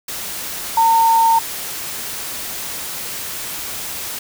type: tone in noise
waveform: sine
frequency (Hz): 910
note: A#5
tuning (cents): -42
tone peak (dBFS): -10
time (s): 0.77-1.39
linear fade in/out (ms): 5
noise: white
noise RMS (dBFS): -27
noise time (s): 0.08-4.19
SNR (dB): +14
effects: none